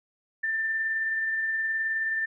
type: tone with tremolo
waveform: sine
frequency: 1784 Hz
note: A6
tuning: 23 cents sharp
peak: -24 dBFS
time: 0.43-2.26 s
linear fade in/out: 10 ms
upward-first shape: sine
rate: 19 Hz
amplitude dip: 25%
effects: none